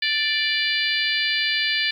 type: harmonic tone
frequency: 587.3 Hz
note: D5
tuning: in tune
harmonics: 3 / 4 / 5 / 6 / 7 / 8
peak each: -25 / -26 / -27 / -28 / -28 / -29 dBFS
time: 0.02-1.91 s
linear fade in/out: 5 ms
effects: 9-bit